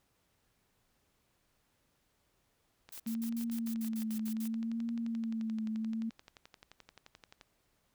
click train, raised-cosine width 0.2 ms, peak -34 dBFS, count 53, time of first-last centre 2.89-7.412 s, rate 11.5 Hz
blue noise bursts, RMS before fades -47 dBFS, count 11, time 2.92-4.479 s, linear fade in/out 5 ms, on 79 ms, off 69 ms
sine tone with vibrato, 225.4 Hz, A3, 42 cents sharp, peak -33 dBFS, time 3.06-6.1 s, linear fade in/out 10 ms, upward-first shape triangle, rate 0.67 Hz, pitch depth 56 cents each way
effects pink hiss -75 dBFS RMS until 7.94 s

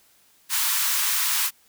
white high-pass noise, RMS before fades -23 dBFS, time 0.49-1.51 s, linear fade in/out 50 ms, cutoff 870 Hz, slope 96 dB/octave, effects white hiss -59 dBFS RMS until 1.68 s

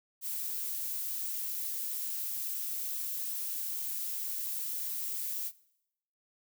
violet noise, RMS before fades -36 dBFS, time 0.21-5.52 s, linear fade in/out 50 ms, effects noise-tail reverb RT60 0.8 s tail -21 dB re dry

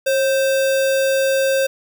sine tone with sample-and-hold, 540 Hz, C#5, 45 cents flat, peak -14 dBFS, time 0.06-1.67 s, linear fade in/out 10 ms, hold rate 2100 Hz, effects none

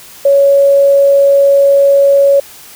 sine tone, 558 Hz, C#5, 11 cents sharp, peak -4 dBFS, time 0.25-2.4 s, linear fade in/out 5 ms, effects white hiss -35 dBFS RMS until 2.75 s

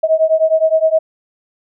sine beating tone pair, 633 / 642.7 Hz, D#5 / E5, +30 / -44 cents, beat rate 9.7 Hz, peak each -13 dBFS, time 0.03-0.99 s, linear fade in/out 10 ms, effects none

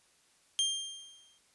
sawtooth tone with exponential decay, 3187 Hz, G7, 28 cents sharp, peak -22 dBFS, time 0.59-1.38 s, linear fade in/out 0 ms, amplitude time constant 170 ms, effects white hiss -67 dBFS RMS until 1.54 s + resampled to 24000 Hz

